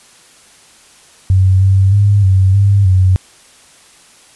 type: tone with pitch steps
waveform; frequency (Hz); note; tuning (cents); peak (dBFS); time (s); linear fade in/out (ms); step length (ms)
sine; 94.4 / 96.4 / 101.5 / 95.1 / 99.8 / 93.2; F#2 / G2 / G#2 / F#2 / G2 / F#2; +35 / -28 / -39 / +48 / +32 / +13; -6; 1.3-3.16; 0; 310
effects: white hiss -44 dBFS RMS until 4.35 s + resampled to 24000 Hz